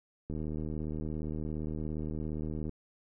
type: click train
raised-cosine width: 3 ms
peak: -25 dBFS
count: 186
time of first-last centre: 0.3-2.693 s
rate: 77.3 Hz
effects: none